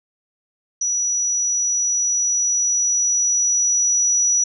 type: tone with level ramp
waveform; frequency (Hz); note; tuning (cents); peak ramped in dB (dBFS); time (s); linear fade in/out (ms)
sine; 5870; F#8; -15; -18 to -14; 0.81-4.44; 5
effects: none